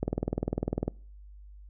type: click train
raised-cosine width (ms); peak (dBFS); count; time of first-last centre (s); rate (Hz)
2; -15; 18; 0.03-0.88; 20
effects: noise-tail reverb RT60 0.5 s tail -26 dB re dry + added 50 Hz sine -46 dBFS peak until 1.69 s